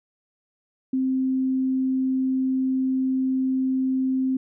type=tone; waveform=sine; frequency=261.6 Hz; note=C4; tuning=in tune; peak=-20 dBFS; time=0.93-4.37 s; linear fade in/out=5 ms; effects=none